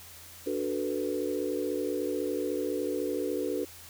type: chord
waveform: sine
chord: B minor seventh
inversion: first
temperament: equal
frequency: 293.7 / 370 / 440 / 493.9 Hz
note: D4 / F#4 / A4 / B4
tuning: 0 / 0 / 0 / 0 cents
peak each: -34 dBFS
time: 0.46-3.65 s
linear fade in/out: 10 ms
effects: added 85 Hz sine -56 dBFS peak until 3.89 s + white hiss -49 dBFS RMS until 3.89 s